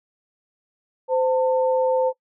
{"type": "tone pair together", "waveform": "sine", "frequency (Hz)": [515.9, 896], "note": ["C5", "A5"], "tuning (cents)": [-24, 31], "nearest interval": "minor seventh", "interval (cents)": 955, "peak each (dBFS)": [-18, -24], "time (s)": [1.08, 2.13], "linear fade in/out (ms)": 50, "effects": ["noise-tail reverb RT60 0.1 s tail -21 dB re dry"]}